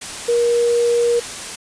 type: tone in noise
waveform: sine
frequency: 474.2 Hz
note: A#4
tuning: 30 cents sharp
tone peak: -13 dBFS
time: 0.28-1.2 s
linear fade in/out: 10 ms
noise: white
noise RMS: -29 dBFS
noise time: 0.01-1.56 s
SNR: +13 dB
effects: resampled to 22050 Hz